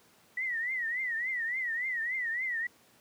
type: tone with vibrato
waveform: sine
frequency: 1943 Hz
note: B6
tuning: 29 cents flat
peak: -30 dBFS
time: 0.37-2.67 s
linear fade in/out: 5 ms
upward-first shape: triangle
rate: 3.5 Hz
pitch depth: 160 cents each way
effects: pink hiss -62 dBFS RMS until 3 s + high-pass 150 Hz 12 dB/octave